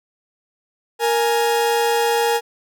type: tone pair together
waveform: 40% pulse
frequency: 466.9 / 832 Hz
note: A#4 / G#5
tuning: +3 / +3 cents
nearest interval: minor seventh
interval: 1000 cents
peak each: -17 / -19 dBFS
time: 0.99-2.41 s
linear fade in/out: 50 ms
effects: none